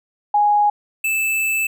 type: tone pair in turn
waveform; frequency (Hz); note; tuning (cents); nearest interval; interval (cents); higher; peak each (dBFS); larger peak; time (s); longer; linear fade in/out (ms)
sine / square; 829 / 2632; G#5 / E7; -3 / -3; octave + minor sixth; 2000; second; -12 / -18; first; 0.34-0.7 / 1.04-1.67; second; 5
effects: none